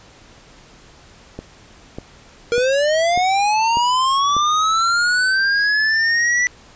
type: click train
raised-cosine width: 2 ms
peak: -15 dBFS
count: 6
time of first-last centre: 1.39-4.366 s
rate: 1.68 Hz
type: linear sweep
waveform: square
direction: up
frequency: 466.2 to 1975.5 Hz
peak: -15 dBFS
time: 2.52-6.47 s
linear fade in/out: 0 ms
effects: pink hiss -46 dBFS RMS until 6.75 s + resampled to 16000 Hz